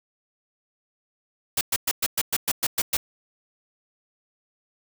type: noise bursts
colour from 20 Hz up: white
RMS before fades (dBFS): -23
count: 10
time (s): 1.57-2.97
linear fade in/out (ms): 5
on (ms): 41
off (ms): 110
effects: none